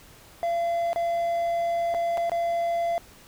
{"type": "tone with dropouts", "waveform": "triangle", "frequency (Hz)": 682, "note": "F5", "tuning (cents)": -41, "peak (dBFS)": -21, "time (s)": [0.43, 2.98], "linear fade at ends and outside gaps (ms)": 0, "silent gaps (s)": [[0.931, 0.96], [1.941, 1.947], [2.173, 2.178], [2.296, 2.318]], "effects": ["pink hiss -51 dBFS RMS until 3.27 s"]}